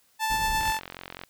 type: tone with tremolo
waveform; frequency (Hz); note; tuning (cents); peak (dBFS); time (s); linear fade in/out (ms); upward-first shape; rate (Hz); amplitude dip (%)
sawtooth; 880; A5; 0; -19; 0.19-0.8; 50; sine; 8.6; 30
type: noise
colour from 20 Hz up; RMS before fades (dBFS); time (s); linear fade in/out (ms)
brown; -35; 0.3-0.71; 5
type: click train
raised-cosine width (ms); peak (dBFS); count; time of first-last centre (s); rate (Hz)
0.3; -21; 29; 0.61-1.236; 44.7
effects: white hiss -64 dBFS RMS until 1.29 s